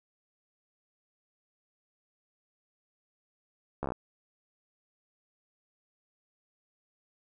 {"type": "slowing click train", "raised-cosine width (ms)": 1, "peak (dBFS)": -19, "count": 7, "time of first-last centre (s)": [3.83, 3.921], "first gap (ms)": 14, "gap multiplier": 1.03, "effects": []}